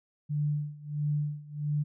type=tone with tremolo; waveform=sine; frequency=148 Hz; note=D3; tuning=14 cents sharp; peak=-25 dBFS; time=0.29-1.84 s; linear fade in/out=20 ms; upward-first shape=sine; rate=1.5 Hz; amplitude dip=90%; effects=none